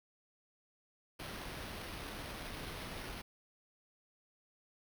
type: noise with sample-and-hold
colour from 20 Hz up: pink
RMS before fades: -45 dBFS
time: 1.19-3.22 s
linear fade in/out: 10 ms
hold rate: 7350 Hz
effects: none